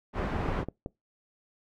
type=low-pass noise; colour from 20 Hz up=pink; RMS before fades=-31 dBFS; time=0.13-0.65 s; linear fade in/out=50 ms; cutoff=1400 Hz; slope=12 dB/octave
type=clicks; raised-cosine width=2 ms; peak=-21 dBFS; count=5; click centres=0.488 / 0.59 / 0.63 / 0.686 / 0.861 s
effects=noise-tail reverb RT60 0.2 s tail -24 dB re dry